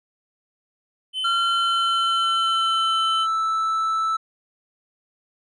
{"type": "tone", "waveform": "triangle", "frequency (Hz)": 3052, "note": "G7", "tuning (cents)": -47, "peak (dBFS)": -22, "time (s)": [1.13, 3.27], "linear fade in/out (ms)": 50}
{"type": "tone with pitch glide", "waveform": "triangle", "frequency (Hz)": [1373, 1317.1], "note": ["F6", "E6"], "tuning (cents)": [-30, -2], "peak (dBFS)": -18, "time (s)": [1.24, 4.17], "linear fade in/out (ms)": 10, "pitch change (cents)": -72, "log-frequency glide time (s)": [1.53, 3.42]}
{"effects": ["resampled to 22050 Hz"]}